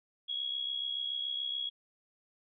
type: tone with amplitude modulation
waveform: sine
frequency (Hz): 3322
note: G#7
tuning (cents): 0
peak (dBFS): -30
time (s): 0.28-1.7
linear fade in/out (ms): 20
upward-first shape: sine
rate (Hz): 67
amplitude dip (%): 65
effects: none